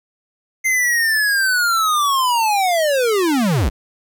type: linear sweep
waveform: square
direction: down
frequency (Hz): 2093 to 43.65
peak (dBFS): -15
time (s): 0.64-3.7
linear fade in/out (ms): 20
effects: none